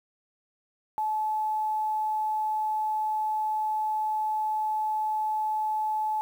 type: tone with quantisation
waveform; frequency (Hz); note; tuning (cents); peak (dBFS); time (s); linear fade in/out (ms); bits
sine; 862; A5; -36; -25; 0.98-6.21; 0; 9
effects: none